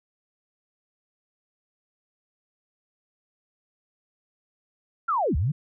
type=linear two-way sweep; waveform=sine; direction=down then up; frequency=1416 to 61.1 to 159.9 Hz; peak=-21 dBFS; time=5.08-5.52 s; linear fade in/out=10 ms; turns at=5.36 s; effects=none